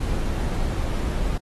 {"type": "noise", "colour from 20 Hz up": "brown", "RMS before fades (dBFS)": -24, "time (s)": [0, 1.38], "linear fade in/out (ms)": 10, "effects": ["AAC 32 kbps"]}